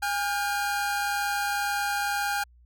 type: tone cluster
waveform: 45% pulse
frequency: 815 / 1419 / 1588 Hz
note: G#5 / F6 / G6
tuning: -33 / +27 / +22 cents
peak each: -28 / -32 / -32 dBFS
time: 0.02-2.44 s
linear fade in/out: 10 ms
effects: added 60 Hz sine -53 dBFS peak until 2.65 s